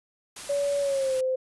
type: noise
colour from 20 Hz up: white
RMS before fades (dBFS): -39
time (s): 0.36-1.21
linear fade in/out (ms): 5
type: tone with pitch glide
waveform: sine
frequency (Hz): 568 to 517.9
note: C#5 to C5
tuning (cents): +42 to -18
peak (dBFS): -23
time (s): 0.49-1.36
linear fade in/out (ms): 10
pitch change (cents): -160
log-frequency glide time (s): 0.8-1.17
effects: resampled to 24000 Hz